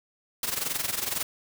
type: noise with amplitude modulation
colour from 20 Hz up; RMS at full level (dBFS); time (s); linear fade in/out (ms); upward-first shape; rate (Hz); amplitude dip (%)
white; -27; 0.43-1.23; 2; sine; 22; 75
effects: none